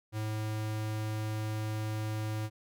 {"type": "tone", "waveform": "square", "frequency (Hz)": 108.1, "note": "A2", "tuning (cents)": -30, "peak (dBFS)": -33, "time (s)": [0.12, 2.5], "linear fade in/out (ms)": 50, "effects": []}